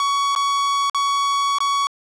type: tone with dropouts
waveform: 45% pulse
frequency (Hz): 1122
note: C#6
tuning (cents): +21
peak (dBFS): -17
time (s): 0-1.87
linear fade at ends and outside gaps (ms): 1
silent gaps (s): 0.351-0.361 / 0.898-0.946 / 1.585-1.604
effects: low-pass 7000 Hz 12 dB/octave